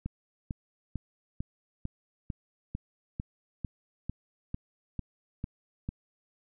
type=click train; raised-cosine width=5 ms; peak=-21 dBFS; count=14; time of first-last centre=0.06-5.89 s; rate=2.23 Hz; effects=none

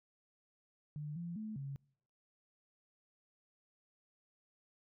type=tone with pitch steps; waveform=sine; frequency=149.2 / 171.3 / 216.4 / 138.5 Hz; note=D3 / F3 / A3 / C#3; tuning=+28 / -33 / -29 / -1 cents; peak=-40 dBFS; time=0.96-1.76 s; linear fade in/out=0 ms; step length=200 ms; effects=noise-tail reverb RT60 0.7 s tail -26 dB re dry

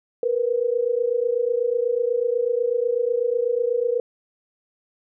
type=tone pair together; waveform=sine; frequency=466.2 / 494.3 Hz; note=A#4 / B4; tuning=0 / +1 cents; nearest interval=minor second; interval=101 cents; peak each=-22 dBFS; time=0.23-4 s; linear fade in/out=2 ms; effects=none

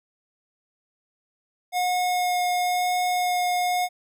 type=tone with vibrato; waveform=square; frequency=721 Hz; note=F#5; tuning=45 cents flat; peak=-22 dBFS; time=1.72-3.89 s; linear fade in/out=50 ms; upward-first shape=sine; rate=0.98 Hz; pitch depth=8 cents each way; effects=none

